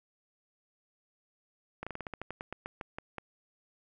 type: slowing click train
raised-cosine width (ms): 0.5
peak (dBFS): -23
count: 15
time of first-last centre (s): 1.83-3.183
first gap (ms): 36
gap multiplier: 1.14
effects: none